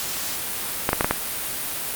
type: clicks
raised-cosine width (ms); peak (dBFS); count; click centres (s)
0.5; -3; 5; 0.891 / 0.931 / 1.009 / 1.045 / 1.11
effects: white hiss -28 dBFS RMS until 1.95 s + Opus 48 kbps